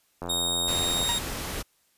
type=click train; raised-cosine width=1 ms; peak=-20 dBFS; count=71; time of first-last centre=0.22-1.027 s; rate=86.7 Hz
type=tone; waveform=sawtooth; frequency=3729 Hz; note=A#7; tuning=in tune; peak=-22 dBFS; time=0.29-1.19 s; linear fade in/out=10 ms
type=noise; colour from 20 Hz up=pink; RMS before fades=-33 dBFS; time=0.67-1.63 s; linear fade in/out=20 ms
type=tone with exponential decay; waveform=sawtooth; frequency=947 Hz; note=A#5; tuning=27 cents sharp; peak=-22 dBFS; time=1.09-1.27 s; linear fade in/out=0 ms; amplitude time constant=37 ms
effects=white hiss -67 dBFS RMS until 1.97 s + resampled to 32000 Hz